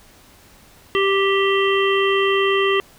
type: harmonic tone with a mistuned harmonic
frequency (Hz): 392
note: G4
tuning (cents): 0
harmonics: 1 / 3 / 5 / 7 / 8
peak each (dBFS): -17 / -22 / -24 / -25 / -26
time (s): 0.95-2.8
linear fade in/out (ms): 0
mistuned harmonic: 7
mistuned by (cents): -18
effects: pink hiss -49 dBFS RMS until 2.98 s